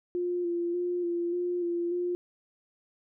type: tone with vibrato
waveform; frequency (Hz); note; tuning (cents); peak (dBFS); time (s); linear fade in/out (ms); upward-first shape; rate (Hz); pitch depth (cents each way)
sine; 349.2; F4; 0; -27; 0.15-2.15; 0; square; 1.7; 23
effects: none